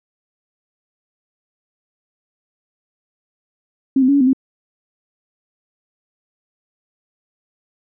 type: tone with pitch steps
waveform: sine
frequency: 268.3 / 256.5 / 280.7 / 282.7 / 254.4 / 265.5 Hz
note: C4 / C4 / C#4 / C#4 / C4 / C4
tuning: +44 / -34 / +22 / +34 / -48 / +25 cents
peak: -10 dBFS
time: 3.96-4.332 s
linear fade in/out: 5 ms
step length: 62 ms
effects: none